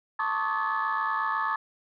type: tone cluster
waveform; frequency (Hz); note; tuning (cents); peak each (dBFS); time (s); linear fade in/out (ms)
sine; 889 / 1086 / 1154 / 1260 / 1722; A5 / C#6 / D6 / D#6 / A6; +18 / -36 / -31 / +21 / -38; -31; 0.19-1.56; 5
effects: tanh soft clip ceiling -18 dBFS